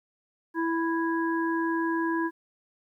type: harmonic tone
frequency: 330.2 Hz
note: E4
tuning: 3 cents sharp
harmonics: 1 / 3 / 5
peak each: -26 / -31 / -33 dBFS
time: 0.54-2.31 s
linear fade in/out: 50 ms
effects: 11-bit